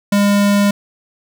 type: tone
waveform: square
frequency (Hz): 202.7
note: G#3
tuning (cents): -42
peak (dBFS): -11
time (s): 0.12-0.71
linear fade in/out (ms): 5
effects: none